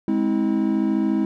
triangle chord, Ab augmented, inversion none, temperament equal with one note detuned, 207.7 / 261.6 / 322.3 Hz, Ab3 / C4 / E4, 0 / 0 / -39 cents, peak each -20 / -22 / -20 dBFS, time 0.08-1.25 s, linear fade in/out 2 ms, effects none

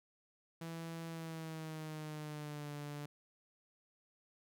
sawtooth tone with pitch glide, 165.1 to 146.24 Hz, E3 to D3, +3 to -7 cents, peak -39 dBFS, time 0.61-3.06 s, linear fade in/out 5 ms, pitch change -210 cents, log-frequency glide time 1.08-2.73 s, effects none

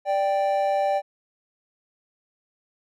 triangle tone pair together, 587.3 / 784 Hz, D5 / G5, 0 / 0 cents, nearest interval perfect fourth, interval 500 cents, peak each -21 dBFS, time 0.05-1.02 s, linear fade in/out 50 ms, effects none

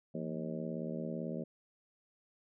harmonic tone with a mistuned harmonic, 78 Hz, D#2, 5 cents sharp, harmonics 2 / 3 / 4 / 5 / 6 / 7 / 8, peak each -41 / -41 / -47 / -46 / -48 / -45 / -48 dBFS, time 0.14-1.44 s, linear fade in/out 10 ms, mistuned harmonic 2, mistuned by +140 cents, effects none

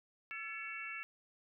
harmonic tone with a mistuned harmonic, 447.3 Hz, A4, 28 cents sharp, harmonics 3 / 4 / 5 / 6, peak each -49 / -48 / -45 / -46 dBFS, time 0.31-1.03 s, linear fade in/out 0 ms, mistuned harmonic 4, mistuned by -70 cents, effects none

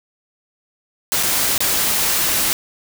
white noise with dropouts, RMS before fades -18 dBFS, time 1.12-2.53 s, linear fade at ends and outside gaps 0 ms, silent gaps 1.228-1.233 / 1.579-1.605 s, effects none

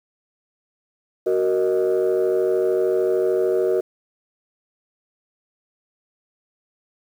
sine chord, D# minor, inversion first, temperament just, 373.4 / 466.7 / 622.3 Hz, F#4 / A#4 / D#5, +16 / +2 / 0 cents, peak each -18 / -20 / -24 dBFS, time 1.26-3.81 s, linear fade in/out 10 ms, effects tanh soft clip ceiling -12 dBFS + 8-bit

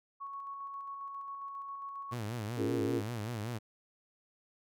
sine tone with tremolo, 1108.7 Hz, C#6, in tune, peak -39 dBFS, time 0.2-2.15 s, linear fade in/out 20 ms, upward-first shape square, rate 7.4 Hz, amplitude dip 25%
sawtooth tone with vibrato, 112.4 Hz, A2, 37 cents sharp, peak -32 dBFS, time 2.11-3.59 s, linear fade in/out 20 ms, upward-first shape sine, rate 5.2 Hz, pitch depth 150 cents each way
sine chord, Bb minor seventh, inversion first, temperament equal, 277.2 / 349.2 / 415.3 / 466.2 Hz, Db4 / F4 / Ab4 / Bb4, 0 / 0 / 0 / 0 cents, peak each -34 / -35 / -39 / -39 dBFS, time 2.56-3.03 s, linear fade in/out 50 ms
effects none

